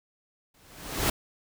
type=noise with exponential growth; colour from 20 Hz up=pink; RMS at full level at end=-23 dBFS; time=0.54-1.1 s; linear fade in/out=5 ms; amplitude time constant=120 ms; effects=none